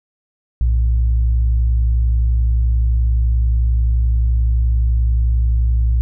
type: tone pair together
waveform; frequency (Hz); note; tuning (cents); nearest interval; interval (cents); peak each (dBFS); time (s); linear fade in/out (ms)
sine; 59.69 / 111.2; A#1 / A2; +42 / +19; major seventh; 1077; -12 / -24; 0.61-6.01; 0
effects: none